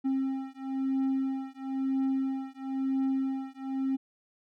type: beating tone pair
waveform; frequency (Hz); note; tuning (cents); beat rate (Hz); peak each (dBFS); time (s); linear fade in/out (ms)
triangle; 266.7 / 267.7; C4 / C4; +33 / +40; 1; -29; 0.04-3.97; 20
effects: none